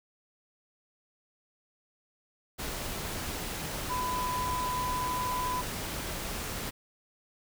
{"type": "tone in noise", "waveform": "sine", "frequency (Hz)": 1000, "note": "B5", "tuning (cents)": 21, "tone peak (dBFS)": -30, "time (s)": [3.89, 5.62], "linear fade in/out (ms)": 20, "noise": "pink", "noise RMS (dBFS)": -36, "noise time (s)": [2.58, 6.71], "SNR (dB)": 3, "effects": []}